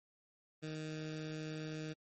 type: tone with notch filter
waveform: 15% pulse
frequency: 155.6 Hz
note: D#3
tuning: in tune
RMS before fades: -43 dBFS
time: 0.62-1.94 s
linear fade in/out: 20 ms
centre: 900 Hz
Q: 0.78
effects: low-pass 7000 Hz 12 dB/octave + MP3 32 kbps